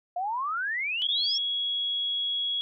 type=exponential sweep; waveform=sine; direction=up; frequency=691 to 5588 Hz; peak=-27 dBFS; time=0.16-1.38 s; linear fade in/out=5 ms
type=tone; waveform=sine; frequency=3333 Hz; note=G#7; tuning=5 cents sharp; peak=-26 dBFS; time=1.02-2.61 s; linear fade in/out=0 ms
effects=none